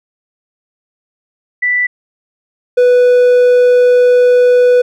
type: tone pair in turn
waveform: sine / triangle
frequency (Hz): 1975.5 / 493.9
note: B6 / B4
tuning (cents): 0 / 0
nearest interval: 2 octaves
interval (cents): 2400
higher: first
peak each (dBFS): -10 / -3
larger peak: second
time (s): 1.62-1.87 / 2.77-4.82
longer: second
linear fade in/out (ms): 10
effects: none